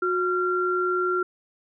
sine tone pair together, 363.7 / 1375 Hz, F#4 / F6, -30 / -27 cents, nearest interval octave + major seventh, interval 2303 cents, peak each -24 dBFS, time 0.02-1.23 s, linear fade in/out 5 ms, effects none

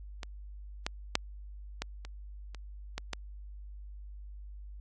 clicks, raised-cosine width 0.2 ms, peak -21 / -14 / -7 / -16 / -27 / -28 / -18 / -16 dBFS, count 8, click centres 0.232 / 0.865 / 1.154 / 1.82 / 2.05 / 2.547 / 2.98 / 3.133 s, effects added 50 Hz sine -43 dBFS peak until 4.8 s + AAC 32 kbps

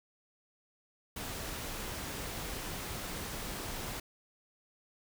pink noise, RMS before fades -40 dBFS, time 1.16-4 s, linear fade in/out 5 ms, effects none

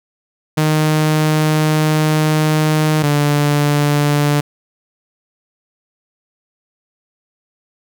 sawtooth tone pair in turn, 154.5 / 146.21 Hz, D#3 / D3, -12 / -7 cents, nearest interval minor second, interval 95 cents, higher first, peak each -8 dBFS, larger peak neither, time 0.57-3.03 / 3.03-4.41 s, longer first, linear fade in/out 10 ms, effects none

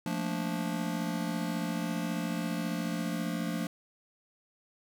square chord, Bb major seventh, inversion second, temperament just, 174.81 / 218.5 / 233.1 / 291.4 Hz, F3 / A3 / Bb3 / D4, +2 / -12 / 0 / -13 cents, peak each -35 / -38 / -40 / -38 dBFS, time 0.06-3.67 s, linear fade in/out 2 ms, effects none

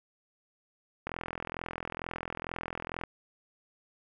click train, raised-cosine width 0.5 ms, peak -20 dBFS, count 84, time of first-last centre 1.07-3.037 s, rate 42.2 Hz, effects none

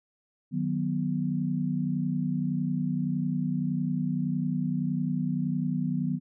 sine chord, B major, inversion first, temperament just, 154.34 / 185.21 / 246.9 Hz, D#3 / F#3 / B3, -14 / +2 / 0 cents, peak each -30 dBFS, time 0.51-6.2 s, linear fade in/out 50 ms, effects none

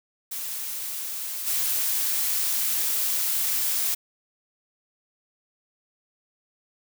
blue noise with level steps, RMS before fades -32 / -25 dBFS, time 0.31-3.95 s, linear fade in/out 10 ms, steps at 1.46 s, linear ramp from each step 20 ms, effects none

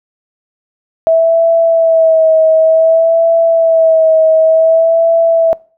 sine tone with vibrato, 651 Hz, E5, 22 cents flat, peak -5 dBFS, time 1.07-5.53 s, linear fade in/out 0 ms, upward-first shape sine, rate 0.55 Hz, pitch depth 34 cents each way, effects noise-tail reverb RT60 0.4 s tail -23 dB re dry

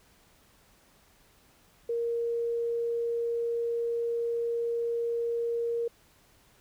sine tone, 467.7 Hz, A#4, 6 cents sharp, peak -27 dBFS, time 1.89-5.88 s, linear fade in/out 5 ms, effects pink hiss -62 dBFS RMS until 6.6 s

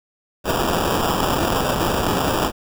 white noise with sample-and-hold, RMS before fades -20 dBFS, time 0.44-2.52 s, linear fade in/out 50 ms, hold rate 2100 Hz, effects none

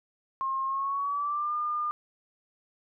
sine tone with pitch glide, 1070 to 1208 Hz, C6 to D6, +38 to +48 cents, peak -27 dBFS, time 0.41-1.91 s, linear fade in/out 0 ms, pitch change +210 cents, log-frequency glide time 0.66-1.54 s, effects none

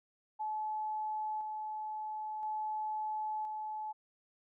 sine tone with tremolo, 860 Hz, A5, 40 cents flat, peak -34 dBFS, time 0.39-3.93 s, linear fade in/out 20 ms, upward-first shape square, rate 0.49 Hz, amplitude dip 30%, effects none

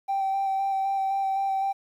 triangle tone with vibrato, 779 Hz, G5, 11 cents flat, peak -20 dBFS, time 0.08-1.73 s, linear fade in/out 20 ms, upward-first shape square, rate 3.9 Hz, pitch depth 12 cents each way, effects tanh soft clip ceiling -20 dBFS + 10-bit

